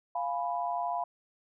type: chord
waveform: sine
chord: F diminished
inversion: none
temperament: equal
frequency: 698.5 / 830.6 / 987.8 Hz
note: F5 / Ab5 / Cb6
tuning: 0 / 0 / 0 cents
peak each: -32 / -37 / -34 dBFS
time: 0.15-1.04 s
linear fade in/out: 5 ms
effects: none